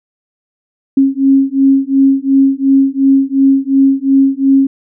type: beating tone pair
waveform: sine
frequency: 270 / 272.8 Hz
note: C#4 / C#4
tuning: -45 / -28 cents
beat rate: 2.8 Hz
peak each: -10 dBFS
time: 0.97-4.67 s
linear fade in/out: 5 ms
effects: none